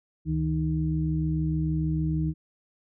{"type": "tone cluster", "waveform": "sine", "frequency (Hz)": [71.3, 157.9, 310.9], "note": ["C#2", "D#3", "D#4"], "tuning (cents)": [49, 26, -1], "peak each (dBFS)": [-31, -25, -31], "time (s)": [0.25, 2.34], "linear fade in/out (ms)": 50, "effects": []}